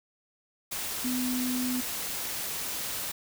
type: tone in noise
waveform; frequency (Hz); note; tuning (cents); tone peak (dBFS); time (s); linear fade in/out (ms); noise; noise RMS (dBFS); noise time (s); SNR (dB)
sine; 251.6; B3; +32; -28; 1.04-1.81; 10; white; -34; 0.71-3.12; +3
effects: none